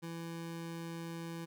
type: tone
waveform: 25% pulse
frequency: 166.8 Hz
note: E3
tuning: 21 cents sharp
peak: -37 dBFS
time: 0.02-1.46 s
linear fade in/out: 20 ms
effects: none